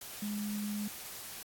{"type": "tone in noise", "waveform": "sine", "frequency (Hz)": 207.7, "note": "G#3", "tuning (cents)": 0, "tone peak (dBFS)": -34, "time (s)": [0.22, 0.88], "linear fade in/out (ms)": 5, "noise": "white", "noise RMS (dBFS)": -45, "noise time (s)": [0.01, 1.43], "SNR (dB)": 8, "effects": ["AAC 64 kbps"]}